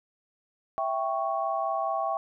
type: chord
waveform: sine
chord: C# diminished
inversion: first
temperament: equal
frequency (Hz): 659.3 / 784 / 1108.7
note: E5 / G5 / C#6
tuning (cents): 0 / 0 / 0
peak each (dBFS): -30 / -30 / -31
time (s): 0.78-2.17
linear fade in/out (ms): 0
effects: none